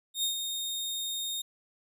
sawtooth tone with ADSR envelope, 3691 Hz, A#7, 18 cents flat, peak -23 dBFS, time 0.14-1.42 s, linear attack 93 ms, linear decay 110 ms, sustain -6 dB, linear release 9 ms, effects none

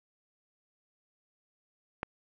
click, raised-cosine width 0.5 ms, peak -17 dBFS, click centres 2.031 s, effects none

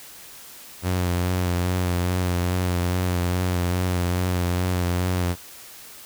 sawtooth tone with vibrato, 89.7 Hz, F2, 47 cents sharp, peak -17 dBFS, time 0.82-5.36 s, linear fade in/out 50 ms, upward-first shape sine, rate 2.4 Hz, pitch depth 34 cents each way, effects white hiss -43 dBFS RMS until 6.05 s

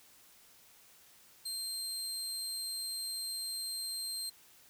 25% pulse tone, 4172 Hz, C8, 6 cents flat, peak -32 dBFS, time 1.45-4.3 s, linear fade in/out 10 ms, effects white hiss -61 dBFS RMS until 4.69 s

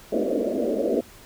white band-pass noise, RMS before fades -24 dBFS, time 0.12-1.01 s, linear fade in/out 5 ms, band 210 to 640 Hz, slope 96 dB/octave, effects pink hiss -48 dBFS RMS until 1.25 s

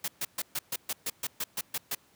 white noise bursts, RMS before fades -32 dBFS, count 12, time 0.04-1.95 s, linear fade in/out 5 ms, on 40 ms, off 130 ms, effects pink hiss -63 dBFS RMS until 2.15 s + high-pass 100 Hz 12 dB/octave

